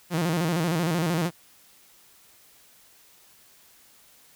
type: tone with vibrato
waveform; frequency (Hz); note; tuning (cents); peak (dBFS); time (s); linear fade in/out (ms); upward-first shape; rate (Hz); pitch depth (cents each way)
sawtooth; 167.2; E3; +25; -19; 0.1-1.31; 50; square; 13; 97
effects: white hiss -56 dBFS RMS until 4.35 s